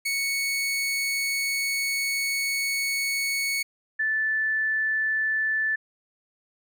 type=tone pair in turn; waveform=sawtooth / sine; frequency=2217 / 1753.5 Hz; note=C#7 / A6; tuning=0 / -6 cents; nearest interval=major third; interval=406 cents; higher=first; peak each=-21 / -22 dBFS; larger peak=first; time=0.05-3.63 / 3.99-5.76 s; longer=first; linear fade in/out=10 ms; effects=none